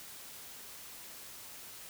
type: silence
effects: white hiss -49 dBFS RMS until 1.89 s